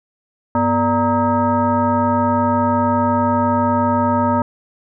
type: tone with frequency modulation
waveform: sine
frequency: 587.3 Hz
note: D5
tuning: in tune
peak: -13 dBFS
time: 0.55-4.42 s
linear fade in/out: 2 ms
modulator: 343 Hz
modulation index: 1.7
effects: none